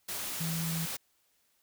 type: tone in noise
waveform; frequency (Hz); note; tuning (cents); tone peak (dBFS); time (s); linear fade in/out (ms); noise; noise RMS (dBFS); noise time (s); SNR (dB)
sine; 164.2; E3; -6; -32; 0.4-0.86; 10; white; -37; 0.08-0.97; +2
effects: white hiss -72 dBFS RMS until 1.62 s